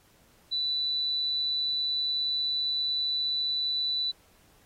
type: tone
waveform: sine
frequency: 3975 Hz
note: B7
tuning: 10 cents sharp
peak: -26 dBFS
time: 0.51-4.12 s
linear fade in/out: 20 ms
effects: pink hiss -62 dBFS RMS until 4.65 s + AAC 48 kbps